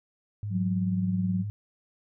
sine tone, 103.83 Hz, G#2, in tune, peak -30 dBFS, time 0.43-1.5 s, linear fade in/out 0 ms
sine tone with tremolo, 183.3 Hz, F#3, 16 cents flat, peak -23 dBFS, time 0.5-1.45 s, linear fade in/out 50 ms, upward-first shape sine, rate 19 Hz, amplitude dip 45%
effects none

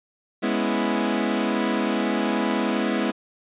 sawtooth chord, C# minor seventh, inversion second, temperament equal, 207.7 / 246.9 / 277.2 / 329.6 Hz, G#3 / B3 / C#4 / E4, 0 / 0 / 0 / 0 cents, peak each -22 / -22 / -26 / -23 dBFS, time 0.42-3.12 s, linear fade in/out 20 ms, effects resampled to 8000 Hz

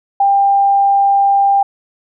sine tone, 795 Hz, G5, 24 cents sharp, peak -8 dBFS, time 0.2-1.63 s, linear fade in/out 5 ms, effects none

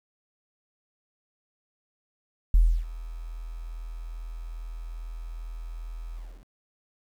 sine tone with ADSR envelope, 41.2 Hz, E1, in tune, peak -13 dBFS, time 2.54-6.46 s, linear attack 3 ms, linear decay 300 ms, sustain -21 dB, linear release 300 ms, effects 9-bit

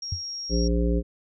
sine tone, 5588 Hz, F8, in tune, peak -31 dBFS, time 0.02-0.68 s, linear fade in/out 5 ms
sine tone with exponential decay, 87.31 Hz, F2, in tune, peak -22 dBFS, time 0.12-0.23 s, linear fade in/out 5 ms, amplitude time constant 22 ms
harmonic tone, 58.2 Hz, A#1, 2 cents flat, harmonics 1 / 3 / 5 / 7 / 9, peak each -22 / -27 / -29 / -30 / -32 dBFS, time 0.49-1.03 s, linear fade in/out 50 ms
effects none

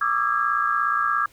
sine tone cluster, 1159 / 1216 / 1338 / 1641 Hz, D6 / D#6 / E6 / G#6, -23 / -40 / +25 / -21 cents, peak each -25 dBFS, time 0.01-1.26 s, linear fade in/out 5 ms, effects pink hiss -55 dBFS RMS until 1.32 s

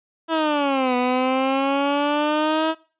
15% pulse exponential two-way sweep, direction down then up, 329.6 to 246.9 to 322.3 Hz, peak -12 dBFS, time 0.28-2.75 s, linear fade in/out 50 ms, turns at 0.96 s, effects noise-tail reverb RT60 0.4 s tail -22 dB re dry + resampled to 8000 Hz

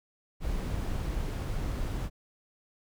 brown noise, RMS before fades -32 dBFS, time 0.4-2.1 s, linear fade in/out 50 ms, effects none

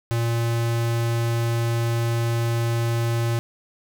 square tone, 116.54 Hz, A#2, in tune, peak -21 dBFS, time 0.11-3.39 s, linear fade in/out 0 ms, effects none

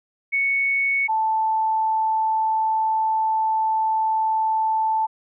sine tone pair in turn, 2217 / 879.8 Hz, C#7 / A5, 0 / 0 cents, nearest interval octave + major third, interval 1600 cents, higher first, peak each -18 dBFS, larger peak neither, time 0.32-1.08 / 1.08-5.07 s, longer second, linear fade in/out 20 ms, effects none

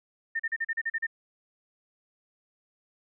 sine tone bursts, 1814 Hz, A#6, 48 cents flat, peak -26 dBFS, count 9, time 0.35-1.068 s, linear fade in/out 10 ms, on 46 ms, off 38 ms, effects none

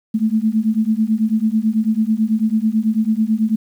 sine beating tone pair, 214.6 / 223.7 Hz, A3 / A3, -43 / +29 cents, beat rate 9.1 Hz, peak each -17 / -17 dBFS, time 0.14-3.56 s, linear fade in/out 10 ms, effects 8-bit

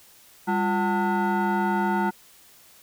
sine tone with frequency modulation, 349.2 Hz, F4, in tune, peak -19 dBFS, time 0.47-2.11 s, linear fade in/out 20 ms, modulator 549 Hz, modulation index 1.7, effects tanh soft clip ceiling -18 dBFS + white hiss -53 dBFS RMS until 2.82 s

